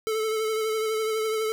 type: tone with vibrato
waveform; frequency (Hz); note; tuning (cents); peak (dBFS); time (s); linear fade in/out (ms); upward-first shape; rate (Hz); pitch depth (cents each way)
square; 437.7; A4; -9; -25; 0.07-1.52; 0; triangle; 12; 33
effects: none